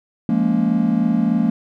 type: chord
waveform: triangle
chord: Bb minor seventh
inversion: second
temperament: just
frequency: 174.81 / 209.8 / 233.1 / 279.7 Hz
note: F3 / Ab3 / Bb3 / Db4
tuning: +2 / +18 / 0 / +16 cents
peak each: -20 / -18 / -16 / -22 dBFS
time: 0.29-1.5 s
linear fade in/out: 2 ms
effects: none